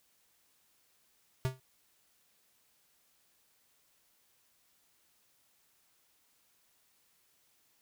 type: tone with exponential decay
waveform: square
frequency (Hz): 130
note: C3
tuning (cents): -11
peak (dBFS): -26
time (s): 1.45-1.6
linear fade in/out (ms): 0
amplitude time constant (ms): 32
effects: white hiss -71 dBFS RMS until 7.81 s